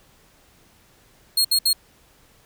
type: tone bursts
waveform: sawtooth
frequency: 4272 Hz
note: C8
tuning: 35 cents sharp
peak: -13 dBFS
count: 3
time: 1.37-1.731 s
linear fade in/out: 5 ms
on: 77 ms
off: 65 ms
effects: pink hiss -56 dBFS RMS until 2.45 s